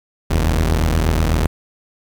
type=tone pair together; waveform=sawtooth; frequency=43.66 / 79.1 Hz; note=F1 / D#2; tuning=0 / +29 cents; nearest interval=minor seventh; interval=1029 cents; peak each=-13 dBFS; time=0.3-1.47 s; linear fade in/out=10 ms; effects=8-bit